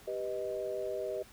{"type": "chord", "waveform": "sine", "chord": "G augmented", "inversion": "none", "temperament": "equal", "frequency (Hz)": [392, 493.9, 622.3], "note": ["G4", "B4", "D#5"], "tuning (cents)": [0, 0, 0], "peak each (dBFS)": [-38, -39, -37], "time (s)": [0.07, 1.23], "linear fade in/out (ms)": 10, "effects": ["pink hiss -57 dBFS RMS until 1.32 s"]}